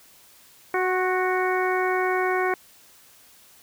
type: harmonic tone with a mistuned harmonic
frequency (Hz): 370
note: F#4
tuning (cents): 0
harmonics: 1 / 2 / 3 / 4 / 5 / 6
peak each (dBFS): -24 / -27 / -29 / -30 / -31 / -32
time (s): 0.74-2.54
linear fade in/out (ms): 2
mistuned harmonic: 3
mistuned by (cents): -24
effects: white hiss -53 dBFS RMS until 3.62 s